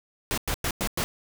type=noise bursts; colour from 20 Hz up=pink; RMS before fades=-27 dBFS; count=5; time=0.31-1.04 s; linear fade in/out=0 ms; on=66 ms; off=100 ms; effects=none

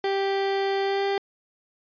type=tone with pitch glide; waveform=30% pulse; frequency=392 to 396.3 Hz; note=G4 to G4; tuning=0 to +19 cents; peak=-20 dBFS; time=0.04-1.18 s; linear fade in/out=2 ms; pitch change=+19 cents; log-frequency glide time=0.82-1.05 s; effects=resampled to 11025 Hz

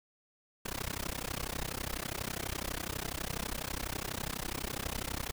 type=noise with amplitude modulation; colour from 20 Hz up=pink; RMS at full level=-34 dBFS; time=0.65-5.32 s; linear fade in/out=10 ms; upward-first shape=sine; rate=32.1 Hz; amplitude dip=100%; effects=none

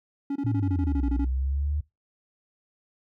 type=tone bursts; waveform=triangle; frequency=280 Hz; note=C#4; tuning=18 cents sharp; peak=-23 dBFS; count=12; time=0.3-1.248 s; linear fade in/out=5 ms; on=57 ms; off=24 ms
type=linear two-way sweep; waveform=sine; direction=down then up; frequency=118 to 59.4 to 75.2 Hz; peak=-24 dBFS; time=0.44-1.81 s; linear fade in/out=10 ms; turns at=1.08 s
effects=noise-tail reverb RT60 0.2 s tail -21 dB re dry

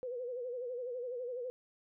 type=tone with vibrato; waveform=sine; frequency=493.9 Hz; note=B4; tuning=in tune; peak=-37 dBFS; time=0.03-1.5 s; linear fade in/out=0 ms; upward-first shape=sine; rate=12 Hz; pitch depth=79 cents each way; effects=none

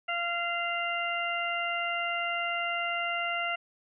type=harmonic tone with a mistuned harmonic; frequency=690 Hz; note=F5; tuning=21 cents flat; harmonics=1 / 2 / 3 / 4; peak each=-34 / -34 / -34 / -34 dBFS; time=0.08-3.56 s; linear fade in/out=10 ms; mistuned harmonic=4; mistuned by=+17 cents; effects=none

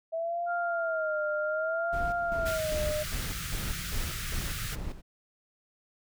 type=tone with vibrato; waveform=sine; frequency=649 Hz; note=E5; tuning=27 cents flat; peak=-29 dBFS; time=0.12-3.04 s; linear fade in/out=20 ms; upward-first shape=sine; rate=0.63 Hz; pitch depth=120 cents each way
type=tone; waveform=sine; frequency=1396.9 Hz; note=F6; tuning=in tune; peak=-32 dBFS; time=0.46-2.6 s; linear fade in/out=50 ms
type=noise with tremolo; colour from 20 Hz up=brown; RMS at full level=-35 dBFS; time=1.92-5.02 s; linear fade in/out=20 ms; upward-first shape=square; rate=2.5 Hz; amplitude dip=70%
type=band-stop noise; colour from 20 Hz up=pink; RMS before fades=-36 dBFS; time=2.45-4.76 s; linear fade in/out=20 ms; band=190 to 1200 Hz; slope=96 dB/octave
effects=none

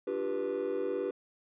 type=chord; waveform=triangle; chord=G dominant seventh; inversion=second; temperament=just; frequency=294 / 352.8 / 392 / 490 Hz; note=D4 / F4 / G4 / B4; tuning=+2 / +18 / 0 / -14 cents; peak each=-37 / -36 / -31 / -32 dBFS; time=0.07-1.11 s; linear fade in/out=5 ms; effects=tanh soft clip ceiling -23 dBFS + resampled to 8000 Hz

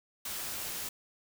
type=noise; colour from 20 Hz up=white; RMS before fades=-38 dBFS; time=0.25-0.89 s; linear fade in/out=5 ms; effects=none

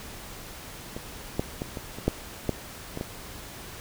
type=clicks; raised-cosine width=2 ms; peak=-21 / -11 / -17 / -20 / -24 / -8 / -10 / -20 / -17 dBFS; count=9; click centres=0.965 / 1.395 / 1.619 / 1.772 / 1.986 / 2.08 / 2.493 / 2.974 / 3.011 s; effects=pink hiss -42 dBFS RMS until 3.8 s

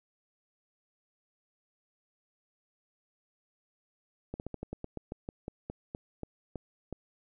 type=slowing click train; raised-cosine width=2 ms; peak=-24 dBFS; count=16; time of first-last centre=4.34-6.927 s; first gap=59 ms; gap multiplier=1.14; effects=none

